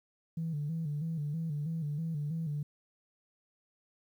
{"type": "tone with vibrato", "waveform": "sine", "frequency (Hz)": 155.1, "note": "D#3", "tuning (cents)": -5, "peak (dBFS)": -31, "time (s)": [0.37, 2.63], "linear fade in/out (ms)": 5, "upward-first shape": "square", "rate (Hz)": 3.1, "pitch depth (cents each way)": 92, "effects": ["tanh soft clip ceiling -28 dBFS", "11-bit"]}